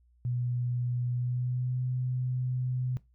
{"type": "tone with pitch glide", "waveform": "sine", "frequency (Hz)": [122.7, 126.59], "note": ["B2", "B2"], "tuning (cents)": [-11, 43], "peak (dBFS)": -28, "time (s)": [0.25, 2.97], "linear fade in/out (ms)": 0, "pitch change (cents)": 54, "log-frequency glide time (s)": [1.12, 1.81], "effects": ["noise-tail reverb RT60 0.2 s tail -18 dB re dry", "added 60 Hz sine -61 dBFS peak until 3.14 s"]}